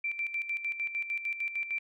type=tone with tremolo; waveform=sine; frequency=2349 Hz; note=D7; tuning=in tune; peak=-29 dBFS; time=0.04-1.79 s; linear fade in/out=5 ms; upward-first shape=square; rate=6.6 Hz; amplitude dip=65%; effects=none